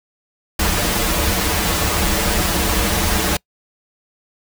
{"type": "noise with comb filter", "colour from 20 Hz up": "pink", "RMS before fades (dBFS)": -18, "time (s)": [0.59, 3.37], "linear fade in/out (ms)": 5, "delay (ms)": 7.7, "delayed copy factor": -0.9, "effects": ["noise-tail reverb RT60 0.1 s tail -26 dB re dry"]}